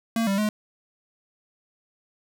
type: tone with pitch steps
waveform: square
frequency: 227.7 / 196.6 / 211.9 Hz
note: A#3 / G3 / G#3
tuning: -40 / +5 / +35 cents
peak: -22 dBFS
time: 0.16-0.49 s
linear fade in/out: 2 ms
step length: 110 ms
effects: 10-bit